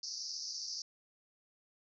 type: band-pass noise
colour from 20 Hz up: pink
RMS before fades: -42 dBFS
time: 0.03-0.82 s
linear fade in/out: 2 ms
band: 4600 to 6000 Hz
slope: 96 dB/octave
effects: none